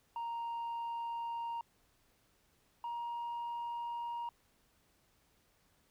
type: tone pair in turn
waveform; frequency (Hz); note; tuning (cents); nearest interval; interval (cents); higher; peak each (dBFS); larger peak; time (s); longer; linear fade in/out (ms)
sine; 932.3 / 943.7; A#5 / A#5; 0 / +21; unison; 21; second; -34 / -35; first; 0.16-1.61 / 2.84-4.29; neither; 2
effects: tanh soft clip ceiling -36 dBFS + pink hiss -72 dBFS RMS until 5.9 s